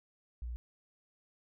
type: tone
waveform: sine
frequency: 59.7 Hz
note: A#1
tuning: 42 cents sharp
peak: -37 dBFS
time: 0.42-0.56 s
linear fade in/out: 0 ms
effects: none